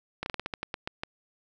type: slowing click train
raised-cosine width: 0.3 ms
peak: -16 dBFS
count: 11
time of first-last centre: 0.23-1.035 s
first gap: 31 ms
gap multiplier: 1.2
effects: none